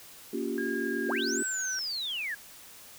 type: chord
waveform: sine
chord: G half-diminished seventh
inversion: first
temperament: just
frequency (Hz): 235.2 / 282.2 / 352.8 / 392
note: Bb3 / Db4 / F4 / G4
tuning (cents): +16 / +31 / +18 / 0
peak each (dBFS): -35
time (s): 0.33-1.43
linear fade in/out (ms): 5
type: tone with pitch glide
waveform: sine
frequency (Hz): 1627 to 1526.8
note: G#6 to G6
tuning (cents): -36 to -46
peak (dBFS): -34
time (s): 0.58-1.79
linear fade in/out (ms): 0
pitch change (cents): -110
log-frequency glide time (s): 1.06-1.28
type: linear two-way sweep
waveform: sine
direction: up then down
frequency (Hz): 192.2 to 8060 to 1588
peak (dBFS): -31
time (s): 1.08-2.35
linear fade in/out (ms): 10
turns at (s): 1.41
effects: white hiss -50 dBFS RMS until 2.98 s